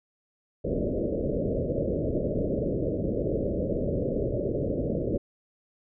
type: low-pass noise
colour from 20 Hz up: white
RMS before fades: -28 dBFS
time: 0.64-5.18 s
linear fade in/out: 10 ms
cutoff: 600 Hz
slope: 96 dB/octave
effects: none